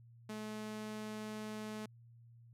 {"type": "tone", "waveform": "sawtooth", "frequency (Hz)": 214.9, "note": "A3", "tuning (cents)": -41, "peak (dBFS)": -38, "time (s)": [0.29, 1.86], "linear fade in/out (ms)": 5, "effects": ["added 117 Hz sine -57 dBFS peak until 2.53 s", "low-pass 12000 Hz 12 dB/octave"]}